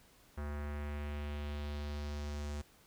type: tone with low-pass filter sweep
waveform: square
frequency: 73.42 Hz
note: D2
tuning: in tune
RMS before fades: -40 dBFS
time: 0.37-2.62 s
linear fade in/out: 10 ms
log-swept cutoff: 1500 to 7700 Hz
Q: 1.7
effects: pink hiss -64 dBFS RMS until 2.86 s